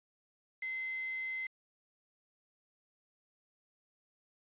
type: tone with quantisation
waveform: sine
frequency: 2059 Hz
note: C7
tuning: 28 cents flat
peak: -36 dBFS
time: 0.62-1.47 s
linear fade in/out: 5 ms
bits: 8
effects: resampled to 8000 Hz